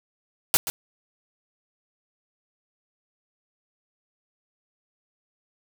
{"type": "noise with echo", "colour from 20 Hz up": "white", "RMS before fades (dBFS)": -18, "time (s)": [0.54, 0.57], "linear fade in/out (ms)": 0, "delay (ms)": 130, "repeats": 1, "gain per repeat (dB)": -11, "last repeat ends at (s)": 0.7, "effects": []}